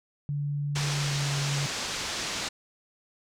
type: tone with pitch glide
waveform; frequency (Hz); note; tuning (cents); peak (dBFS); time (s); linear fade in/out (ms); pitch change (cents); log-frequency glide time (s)
sine; 144.4 to 141.84; D3 to C#3; -29 to +40; -27; 0.29-1.66; 0; -31; 1-1.14
type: low-pass noise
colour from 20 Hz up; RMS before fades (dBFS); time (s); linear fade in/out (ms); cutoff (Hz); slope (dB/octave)
white; -33; 0.75-2.49; 10; 6600; 24
effects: none